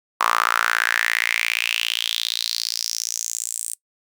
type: tone with high-pass filter sweep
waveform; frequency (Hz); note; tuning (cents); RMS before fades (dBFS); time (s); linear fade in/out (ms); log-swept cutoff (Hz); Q
sawtooth; 57.3; A#1; -29; -23; 0.2-3.75; 10; 1100 to 8800; 5.1
effects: noise-tail reverb RT60 0.1 s tail -22 dB re dry